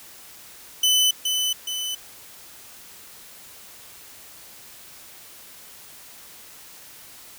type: tone with echo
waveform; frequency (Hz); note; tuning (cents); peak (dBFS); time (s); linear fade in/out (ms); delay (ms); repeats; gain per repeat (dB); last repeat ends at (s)
sawtooth; 3012; F#7; +30; -13; 0.83-1.11; 5; 420; 2; -5; 1.95
effects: white hiss -45 dBFS RMS until 7.38 s